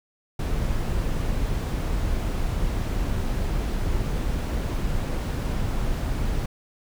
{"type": "noise", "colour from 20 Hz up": "brown", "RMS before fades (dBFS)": -25, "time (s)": [0.39, 6.46], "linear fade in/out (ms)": 5, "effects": []}